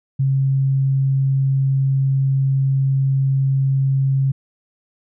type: tone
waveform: sine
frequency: 135.3 Hz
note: C#3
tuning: 42 cents flat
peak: -14 dBFS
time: 0.19-4.32 s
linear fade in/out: 10 ms
effects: none